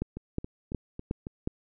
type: two click trains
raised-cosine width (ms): 3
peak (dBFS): -16 / -24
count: 5 / 5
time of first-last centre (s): 0.02-1.475 / 0.17-1.269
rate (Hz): 2.75 / 3.64
effects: none